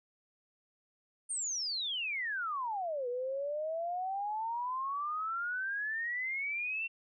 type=exponential two-way sweep; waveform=sine; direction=down then up; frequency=9110 to 481.2 to 2733 Hz; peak=-33 dBFS; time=1.29-6.88 s; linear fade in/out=20 ms; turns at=3.08 s; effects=none